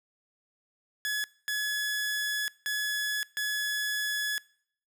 sawtooth tone bursts at uneven times, 1698 Hz, G#6, 38 cents sharp, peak -25 dBFS, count 4, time 1.05-1.24 / 1.48-2.48 / 2.66-3.23 / 3.37-4.38 s, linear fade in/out 0 ms, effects noise-tail reverb RT60 0.6 s tail -23 dB re dry

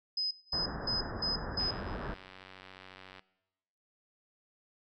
sine tone bursts, 5040 Hz, D#8, 21 cents sharp, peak -30 dBFS, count 5, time 0.17-1.71 s, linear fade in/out 5 ms, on 140 ms, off 210 ms
pink low-pass noise, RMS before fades -39 dBFS, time 0.53-2.14 s, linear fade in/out 0 ms, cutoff 1800 Hz, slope 96 dB/octave
click train, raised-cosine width 0.3 ms, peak -33 dBFS, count 151, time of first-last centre 1.6-3.194 s, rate 94.1 Hz
effects noise-tail reverb RT60 1.0 s tail -20 dB re dry

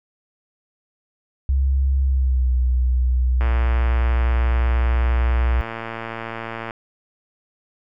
sine tone with pitch glide, 67.3 to 62.43 Hz, C2 to B1, +49 to +19 cents, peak -15 dBFS, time 1.49-5.61 s, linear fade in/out 0 ms, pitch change -130 cents, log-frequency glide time 2.01-2.52 s
click train, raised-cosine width 0.5 ms, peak -14 dBFS, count 377, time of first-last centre 3.41-6.708 s, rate 114 Hz
effects none

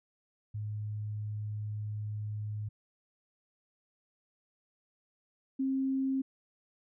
sine tone pair in turn, 105.7 / 267 Hz, G#2 / C4, +31 / +35 cents, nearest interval octave + major third, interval 1604 cents, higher second, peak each -34 / -28 dBFS, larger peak second, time 0.54-2.69 / 5.59-6.22 s, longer first, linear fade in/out 10 ms, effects none

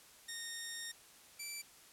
10% pulse tone pair in turn, 1849 / 2330 Hz, A#6 / D7, -15 / -14 cents, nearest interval major third, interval 401 cents, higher second, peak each -33 / -33 dBFS, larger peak neither, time 0.28-0.92 / 1.39-1.62 s, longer first, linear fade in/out 10 ms, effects white hiss -60 dBFS RMS until 1.92 s + low-pass 12000 Hz 12 dB/octave

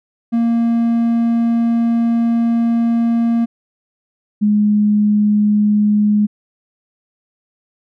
triangle / sine tone pair in turn, 232.3 / 209 Hz, A#3 / G#3, -6 / +11 cents, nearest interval major second, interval 183 cents, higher first, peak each -10 dBFS, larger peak neither, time 0.32-3.46 / 4.41-6.27 s, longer first, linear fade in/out 20 ms, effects none

